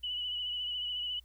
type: tone with vibrato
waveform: sine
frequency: 2957 Hz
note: F#7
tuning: 2 cents flat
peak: -33 dBFS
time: 0.03-1.2 s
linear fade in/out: 10 ms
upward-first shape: sine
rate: 14 Hz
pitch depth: 33 cents each way
effects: added 60 Hz sine -57 dBFS peak until 1.24 s + white hiss -72 dBFS RMS until 1.24 s